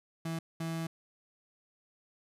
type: tone bursts at uneven times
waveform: 35% pulse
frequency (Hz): 163.9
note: E3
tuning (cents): -10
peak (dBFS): -32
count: 2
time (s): 0.25-0.39 / 0.6-0.87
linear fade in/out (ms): 5
effects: resampled to 32000 Hz